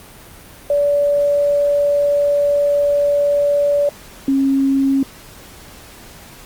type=tone pair in turn; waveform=sine; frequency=576 / 271.8 Hz; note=D5 / C#4; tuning=-34 / -34 cents; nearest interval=octave + minor second; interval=1300 cents; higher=first; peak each=-12 dBFS; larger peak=neither; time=0.7-3.89 / 4.28-5.03 s; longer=first; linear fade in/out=2 ms; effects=pink hiss -40 dBFS RMS until 6.45 s + Opus 32 kbps